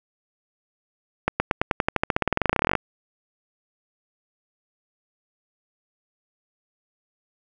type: accelerating click train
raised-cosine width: 0.5 ms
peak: -4 dBFS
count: 28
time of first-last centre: 1.28-2.753 s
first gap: 120 ms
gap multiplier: 0.93
effects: none